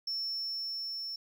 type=tone with level ramp; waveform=triangle; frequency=5400 Hz; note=E8; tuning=41 cents sharp; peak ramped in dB=-30 to -35 dBFS; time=0.07-1.16 s; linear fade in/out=5 ms; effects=tanh soft clip ceiling -26 dBFS + 12-bit